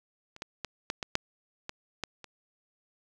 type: clicks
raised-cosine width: 0.2 ms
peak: -30 / -19 / -17 / -13 / -16 / -8 / -19 / -15 / -27 dBFS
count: 9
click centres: 0.364 / 0.421 / 0.647 / 0.901 / 1.028 / 1.154 / 1.694 / 2.037 / 2.243 s
effects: none